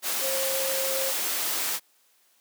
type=tone in noise; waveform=sine; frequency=534 Hz; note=C5; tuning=35 cents sharp; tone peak=-29 dBFS; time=0.2-1.13 s; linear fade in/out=50 ms; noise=white; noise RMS=-28 dBFS; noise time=0.02-1.8 s; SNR=-4 dB; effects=white hiss -64 dBFS RMS until 2.4 s + high-pass 300 Hz 12 dB/octave